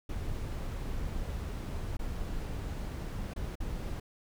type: noise with dropouts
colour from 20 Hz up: brown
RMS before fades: -36 dBFS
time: 0.09-4 s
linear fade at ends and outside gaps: 5 ms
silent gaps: 1.97-1.991 / 3.337-3.361 / 3.555-3.602 s
effects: none